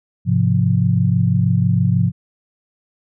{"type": "chord", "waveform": "sine", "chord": "F minor", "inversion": "first", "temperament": "just", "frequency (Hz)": [104.77, 130.96, 174.61], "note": ["Ab2", "C3", "F3"], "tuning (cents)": [16, 2, 0], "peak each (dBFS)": -17, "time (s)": [0.25, 2.12], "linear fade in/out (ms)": 50, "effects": []}